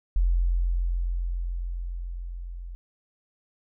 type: tone with level ramp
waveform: sine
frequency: 43.6 Hz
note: F1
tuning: 2 cents flat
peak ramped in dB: -18 to -35 dBFS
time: 0.16-2.75 s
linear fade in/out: 0 ms
effects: none